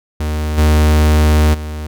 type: tone with level steps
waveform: 45% pulse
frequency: 76.3 Hz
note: D#2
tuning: 33 cents flat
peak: -16 / -8 / -22 dBFS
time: 0.2-1.87 s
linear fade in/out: 5 ms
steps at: 0.57 / 1.53 s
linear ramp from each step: 20 ms
effects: none